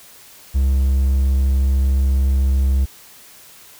triangle tone, 66.9 Hz, C2, 39 cents sharp, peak -11 dBFS, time 0.54-2.86 s, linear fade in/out 20 ms, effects white hiss -44 dBFS RMS until 3.79 s

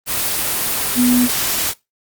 sine tone in noise, 246.7 Hz, B3, 2 cents flat, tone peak -11 dBFS, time 0.95-1.29 s, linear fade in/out 50 ms, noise white, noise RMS -19 dBFS, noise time 0.06-1.74 s, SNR +5 dB, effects noise-tail reverb RT60 0.2 s tail -20 dB re dry + Opus 24 kbps

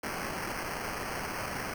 violet noise with sample-and-hold, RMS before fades -36 dBFS, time 0.03-1.74 s, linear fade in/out 5 ms, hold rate 3675 Hz, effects none

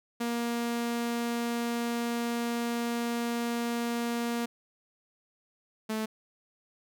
sawtooth tone pair in turn, 235.8 / 218.4 Hz, A#3 / A3, +20 / -13 cents, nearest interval minor second, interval 133 cents, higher first, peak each -25 / -26 dBFS, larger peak first, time 0.2-4.46 / 5.89-6.06 s, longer first, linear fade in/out 10 ms, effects none

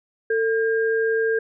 sine tone pair together, 448.1 / 1610.3 Hz, A4 / G6, +32 / +46 cents, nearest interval octave + minor seventh, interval 2214 cents, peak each -19 / -25 dBFS, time 0.3-1.39 s, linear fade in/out 5 ms, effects none

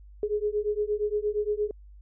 sine beating tone pair, 414.6 / 423.2 Hz, G#4 / G#4, -3 / +33 cents, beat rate 8.6 Hz, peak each -28 dBFS, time 0.23-1.71 s, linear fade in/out 2 ms, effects added 50 Hz sine -46 dBFS peak until 2.01 s

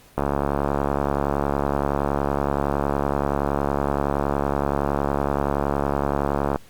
click train, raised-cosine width 1 ms, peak -7 dBFS, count 452, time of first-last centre 0.18-6.559 s, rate 70.7 Hz, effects pink hiss -52 dBFS RMS until 6.69 s + Opus 48 kbps

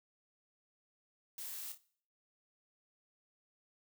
blue noise with echo, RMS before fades -45 dBFS, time 1.38-1.72 s, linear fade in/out 2 ms, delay 28 ms, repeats 2, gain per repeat -8 dB, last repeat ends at 1.776 s, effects noise-tail reverb RT60 0.5 s tail -18 dB re dry

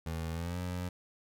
25% pulse tone with pitch glide, 81.8 to 89.72 Hz, E2 to F2, -13 to +47 cents, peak -31 dBFS, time 0.06-0.89 s, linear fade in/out 5 ms, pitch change +160 cents, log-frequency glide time 0.32-0.59 s, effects none

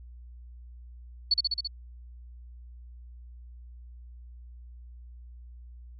sine tone with echo, 4435 Hz, C#8, in tune, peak -19 dBFS, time 1.31-1.34 s, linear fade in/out 5 ms, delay 67 ms, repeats 5, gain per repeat -2 dB, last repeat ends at 1.675 s, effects added 60 Hz sine -44 dBFS peak until 5.99 s

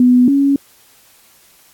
sine tone pair in turn, 248.2 / 278.6 Hz, B3 / C#4, +9 / +9 cents, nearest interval major second, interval 200 cents, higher second, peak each -6 / -9 dBFS, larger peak first, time 0-0.28 / 0.28-0.56 s, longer neither, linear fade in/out 2 ms, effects white hiss -49 dBFS RMS until 1.73 s + AAC 64 kbps

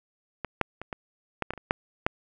clicks, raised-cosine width 0.5 ms, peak -16 / -7 / -22 / -18 / -12 / -15 / -23 / -26 / -7 / -7 dBFS, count 10, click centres 0.447 / 0.613 / 0.816 / 0.928 / 1.423 / 1.506 / 1.536 / 1.577 / 1.709 / 2.065 s, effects none

